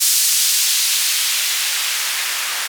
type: noise with band-pass filter sweep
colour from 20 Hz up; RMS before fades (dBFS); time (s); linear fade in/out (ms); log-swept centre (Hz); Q
blue; -18; 0-2.68; 20; 5500 to 1500; 0.83
effects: none

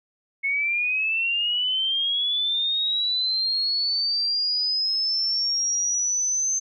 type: linear sweep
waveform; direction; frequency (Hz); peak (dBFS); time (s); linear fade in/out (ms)
sine; up; 2185 to 6272; -21; 0.43-6.6; 20
effects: none

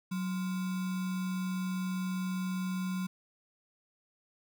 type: tone with sample-and-hold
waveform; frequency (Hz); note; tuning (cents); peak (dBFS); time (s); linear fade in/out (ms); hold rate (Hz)
sine; 185; F#3; 0; -31; 0.11-3.07; 10; 1225
effects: none

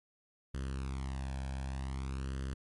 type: tone with flanger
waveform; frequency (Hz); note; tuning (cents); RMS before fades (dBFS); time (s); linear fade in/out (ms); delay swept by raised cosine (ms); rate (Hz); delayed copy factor
sawtooth; 66.6; C2; +31; -38; 0.54-2.54; 5; 0.64 to 1.24; 0.53; +0.75
effects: MP3 48 kbps

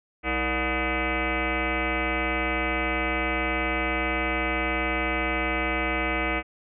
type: tone with frequency modulation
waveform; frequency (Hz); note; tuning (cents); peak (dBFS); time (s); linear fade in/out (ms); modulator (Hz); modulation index
sine; 987.8; B5; 0; -23; 0.23-6.43; 50; 262; 5.9
effects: none

